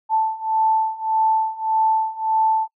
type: beating tone pair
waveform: sine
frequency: 880 / 881.7 Hz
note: A5 / A5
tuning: 0 / +3 cents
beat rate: 1.7 Hz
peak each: -21 / -19 dBFS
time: 0.09-2.68 s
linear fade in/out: 50 ms
effects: noise-tail reverb RT60 0.1 s tail -23 dB re dry